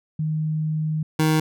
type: tone pair in turn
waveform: sine / 25% pulse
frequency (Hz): 155.56 / 156.55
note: D#3 / D#3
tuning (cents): 0 / +11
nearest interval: unison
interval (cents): 11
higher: second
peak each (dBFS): -21 / -13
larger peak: second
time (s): 0.19-1.03 / 1.19-1.4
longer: first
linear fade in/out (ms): 5
effects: none